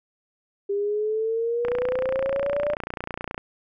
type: exponential sweep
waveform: sine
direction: up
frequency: 398.7 to 594 Hz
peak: -22 dBFS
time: 0.69-2.75 s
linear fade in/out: 10 ms
type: click train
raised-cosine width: 0.5 ms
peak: -15 dBFS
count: 52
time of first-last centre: 1.65-3.379 s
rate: 29.5 Hz
effects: none